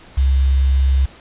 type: tone with quantisation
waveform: sine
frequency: 67 Hz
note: C2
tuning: 42 cents sharp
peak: -11 dBFS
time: 0.17-1.06 s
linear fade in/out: 10 ms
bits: 6
effects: pink hiss -43 dBFS RMS until 1.2 s + resampled to 8000 Hz